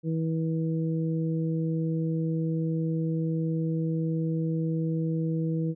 harmonic tone, 161.7 Hz, E3, 33 cents flat, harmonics 1 / 2 / 3, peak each -26 / -32 / -36 dBFS, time 0.03-5.75 s, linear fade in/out 50 ms, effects none

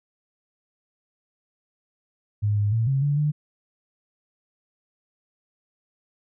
sine tone with pitch steps, 104.1 / 103.2 / 113.4 / 135.5 / 144.1 / 149.2 Hz, G#2 / G#2 / A#2 / C#3 / D3 / D3, +5 / -10 / -47 / -39 / -33 / +28 cents, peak -19 dBFS, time 2.42-3.32 s, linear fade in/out 20 ms, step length 150 ms, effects none

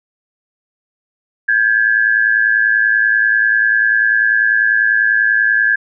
sine tone pair together, 1590 / 1700.2 Hz, G6 / G#6, +24 / +40 cents, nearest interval minor second, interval 116 cents, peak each -13 / -13 dBFS, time 1.48-5.76 s, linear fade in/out 10 ms, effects none

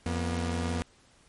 sawtooth tone pair together, 86.21 / 240.2 Hz, F2 / B3, -22 / -48 cents, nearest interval octave + tritone, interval 1774 cents, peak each -26 / -29 dBFS, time 0.06-0.82 s, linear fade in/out 0 ms, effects pink hiss -61 dBFS RMS until 1.28 s + MP3 48 kbps

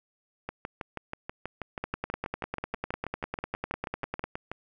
two click trains, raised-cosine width 0.5 ms, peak -19 / -16 dBFS, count 26 / 25, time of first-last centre 0.49-4.516 / 1.84-4.24 s, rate 6.21 / 10 Hz, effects none

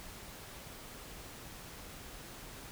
silence, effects pink hiss -49 dBFS RMS until 2.71 s

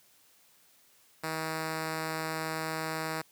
5% pulse tone, 159.3 Hz, D#3, 41 cents sharp, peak -21 dBFS, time 1.23-3.22 s, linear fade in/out 10 ms, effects white hiss -63 dBFS RMS until 3.31 s + high-pass 80 Hz 12 dB/octave

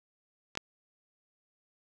clicks, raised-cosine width 0.2 ms, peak -28 / -10 dBFS, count 2, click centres 0.553 / 0.574 s, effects none

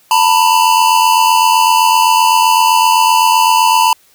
square tone pair together, 897.2 / 985 Hz, A5 / B5, +34 / -5 cents, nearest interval major second, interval 161 cents, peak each -11 dBFS, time 0.11-3.93 s, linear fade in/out 2 ms, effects white hiss -50 dBFS RMS until 4.14 s

